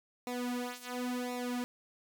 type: tone with flanger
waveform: sawtooth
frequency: 246.9 Hz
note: B3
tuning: in tune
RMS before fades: -37 dBFS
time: 0.27-1.64 s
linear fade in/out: 0 ms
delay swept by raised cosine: 0.63 to 4.03 ms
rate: 0.94 Hz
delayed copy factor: -0.9
effects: none

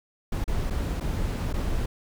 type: noise with dropouts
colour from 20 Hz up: brown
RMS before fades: -27 dBFS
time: 0.32-1.86 s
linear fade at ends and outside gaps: 5 ms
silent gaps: 0.442-0.478 / 0.701-0.706 / 1.001-1.007 / 1.529-1.538 s
effects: none

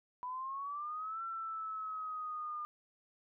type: exponential two-way sweep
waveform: sine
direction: up then down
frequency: 987.8 to 1351 to 1207 Hz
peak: -38 dBFS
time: 0.23-2.65 s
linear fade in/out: 0 ms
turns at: 1.23 s
effects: none

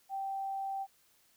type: tone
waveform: sine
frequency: 780 Hz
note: G5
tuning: 9 cents flat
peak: -34 dBFS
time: 0.09-0.87 s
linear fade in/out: 50 ms
effects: white hiss -68 dBFS RMS until 1.36 s

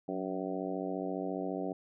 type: harmonic tone with a mistuned harmonic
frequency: 94.6 Hz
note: F#2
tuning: 39 cents sharp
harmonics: 2 / 3 / 4 / 5 / 6 / 7 / 8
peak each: -41 / -38 / -40 / -42 / -43 / -42 / -44 dBFS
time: 0.08-1.73 s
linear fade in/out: 5 ms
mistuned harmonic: 2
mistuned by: -51 cents
effects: none

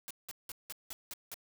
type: noise bursts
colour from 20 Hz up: white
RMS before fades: -43 dBFS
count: 7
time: 0.08-1.342 s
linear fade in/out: 0 ms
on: 26 ms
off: 180 ms
effects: none

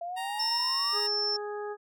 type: exponential sweep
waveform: sine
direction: up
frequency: 676 to 1244.5 Hz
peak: -33 dBFS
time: 0.01-1 s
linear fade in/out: 5 ms
type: tone with pitch glide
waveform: 15% pulse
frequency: 932.3 to 939.9 Hz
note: A#5 to A#5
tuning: 0 to +14 cents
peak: -29 dBFS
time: 0.16-1.08 s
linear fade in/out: 20 ms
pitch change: +14 cents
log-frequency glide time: 0.3-0.43 s
type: tone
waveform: sine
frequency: 5360 Hz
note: E8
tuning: 28 cents sharp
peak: -27 dBFS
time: 0.39-1.37 s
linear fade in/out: 10 ms
type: harmonic tone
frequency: 415.3 Hz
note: G#4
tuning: in tune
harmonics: 1 / 2 / 3 / 4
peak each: -34 / -40 / -44 / -46 dBFS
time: 0.92-1.77 s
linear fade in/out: 50 ms
effects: none

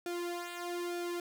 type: tone with flanger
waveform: sawtooth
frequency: 349.2 Hz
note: F4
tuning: in tune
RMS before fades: -38 dBFS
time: 0.06-1.2 s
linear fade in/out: 2 ms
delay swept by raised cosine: 1 to 2.7 ms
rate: 1.1 Hz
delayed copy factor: -0.8
effects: none

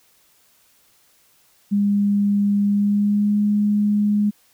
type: tone with pitch glide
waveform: sine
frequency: 202.8 to 207.3 Hz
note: G#3 to G#3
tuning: -41 to -3 cents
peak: -15 dBFS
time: 1.71-4.31 s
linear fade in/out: 20 ms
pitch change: +38 cents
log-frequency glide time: 2.67-3.38 s
effects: white hiss -58 dBFS RMS until 4.53 s

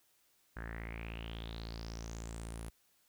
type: tone with low-pass filter sweep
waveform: sawtooth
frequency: 56.3 Hz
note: A1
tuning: 40 cents sharp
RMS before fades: -44 dBFS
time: 0.56-2.7 s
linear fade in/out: 10 ms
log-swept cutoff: 1600 to 11000 Hz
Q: 7
effects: white hiss -72 dBFS RMS until 3.08 s

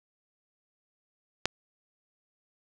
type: click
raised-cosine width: 0.2 ms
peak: -7 dBFS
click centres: 1.456 s
effects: none

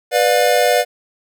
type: chord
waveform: square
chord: B diminished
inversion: none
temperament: just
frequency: 493.9 / 592.7 / 711.2 Hz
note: B4 / D5 / F5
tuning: 0 / +16 / +31 cents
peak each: -17 dBFS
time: 0.11-0.85 s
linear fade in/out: 50 ms
effects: none

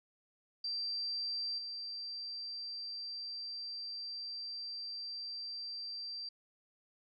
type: tone with level steps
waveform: sine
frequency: 4699 Hz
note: D8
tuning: in tune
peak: -35 / -40 dBFS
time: 0.64-6.29 s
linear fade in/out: 5 ms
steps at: 1.58 s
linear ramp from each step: 5 ms
effects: none

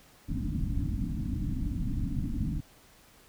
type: low-pass noise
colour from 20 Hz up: pink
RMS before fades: -31 dBFS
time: 0.28-2.61 s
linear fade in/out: 20 ms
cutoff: 300 Hz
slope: 96 dB/octave
effects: pink hiss -58 dBFS RMS until 3.28 s

